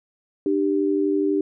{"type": "tone pair together", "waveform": "sine", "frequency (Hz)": [299.9, 392], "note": ["D4", "G4"], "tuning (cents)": [36, 0], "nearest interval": "perfect fourth", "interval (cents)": 464, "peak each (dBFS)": -21, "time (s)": [0.46, 1.41], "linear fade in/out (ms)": 2, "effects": []}